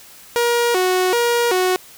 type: tone with vibrato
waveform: sawtooth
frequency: 418.3 Hz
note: G#4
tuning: 12 cents sharp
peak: -11 dBFS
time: 0.36-1.76 s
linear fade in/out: 0 ms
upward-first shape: square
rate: 1.3 Hz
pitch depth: 220 cents each way
effects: white hiss -43 dBFS RMS until 1.97 s